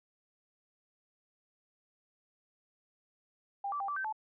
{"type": "tone with pitch steps", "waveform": "sine", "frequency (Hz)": [798, 1162, 792, 1163, 1550, 869], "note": ["G5", "D6", "G5", "D6", "G6", "A5"], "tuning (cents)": [31, -19, 18, -17, -20, -22], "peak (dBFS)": -33, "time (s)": [3.64, 4.126], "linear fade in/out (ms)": 5, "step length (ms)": 81, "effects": []}